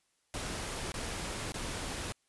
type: noise bursts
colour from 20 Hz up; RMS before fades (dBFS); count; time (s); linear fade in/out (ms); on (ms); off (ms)
pink; -38; 3; 0.34-2.122; 0; 580; 21
effects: white hiss -75 dBFS RMS until 2.28 s + resampled to 24000 Hz